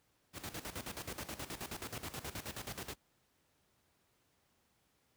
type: noise with tremolo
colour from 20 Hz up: pink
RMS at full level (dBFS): -42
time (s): 0.33-2.96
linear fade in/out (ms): 50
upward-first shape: square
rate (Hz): 9.4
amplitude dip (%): 75
effects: pink hiss -75 dBFS RMS until 5.16 s + high-pass 60 Hz 12 dB/octave